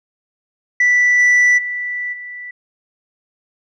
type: tone with level steps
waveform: sine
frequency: 1970 Hz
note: B6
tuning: 5 cents flat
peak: -8 / -6 / -20 / -28 dBFS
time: 0.8-2.51 s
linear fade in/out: 5 ms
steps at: 1.18 / 1.57 / 2.12 s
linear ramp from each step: 20 ms
effects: tanh soft clip ceiling -8 dBFS